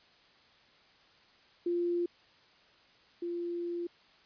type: tone pair in turn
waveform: sine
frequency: 347.5 / 345.5 Hz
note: F4 / F4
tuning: -9 / -19 cents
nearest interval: unison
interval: 10 cents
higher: first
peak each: -28 / -33 dBFS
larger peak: first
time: 1.66-2.06 / 3.22-3.87 s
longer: second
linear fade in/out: 5 ms
effects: white hiss -62 dBFS RMS until 4.25 s + resampled to 11025 Hz